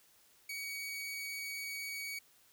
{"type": "tone", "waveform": "sawtooth", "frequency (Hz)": 2254, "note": "C#7", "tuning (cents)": 28, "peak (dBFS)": -36, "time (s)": [0.49, 2.19], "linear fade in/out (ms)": 5, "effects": ["white hiss -66 dBFS RMS until 2.52 s"]}